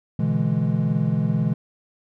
triangle chord, E dominant seventh, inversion second, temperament equal with one note detuned, 123.47 / 146.83 / 164.81 / 209.8 Hz, B2 / D3 / E3 / G#3, 0 / 0 / 0 / +18 cents, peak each -23 / -23 / -21 / -23 dBFS, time 0.19-1.54 s, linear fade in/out 5 ms, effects none

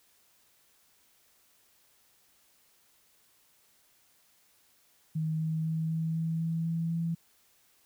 sine tone with pitch steps, 158 / 159.19 / 160.39 / 161.6 / 162.82 / 164.04 / 165.28 / 166.53 Hz, D#3 / D#3 / E3 / E3 / E3 / E3 / E3 / E3, +27 / +40 / -47 / -34 / -21 / -8 / +5 / +18 cents, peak -28 dBFS, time 5.15-7.15 s, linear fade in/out 10 ms, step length 250 ms, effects white hiss -66 dBFS RMS until 7.85 s

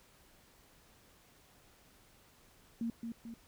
sine tone with echo, 230.7 Hz, A#3, 18 cents flat, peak -33 dBFS, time 2.81-2.9 s, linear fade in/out 2 ms, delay 220 ms, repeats 2, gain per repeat -5 dB, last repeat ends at 3.34 s, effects pink hiss -64 dBFS RMS until 3.47 s

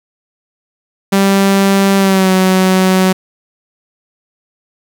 sawtooth tone with pitch glide, 196 to 187.26 Hz, G3 to F#3, 0 to +21 cents, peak -4 dBFS, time 1.12-3.13 s, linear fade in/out 10 ms, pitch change -79 cents, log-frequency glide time 1.97-2.31 s, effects 7-bit

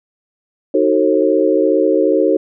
sine chord, D# diminished seventh, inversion none, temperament just, 311.1 / 373.4 / 448 / 537.6 Hz, D#4 / F#4 / A4 / C5, 0 / +16 / +31 / +47 cents, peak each -16 dBFS, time 0.74-2.37 s, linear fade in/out 5 ms, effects none

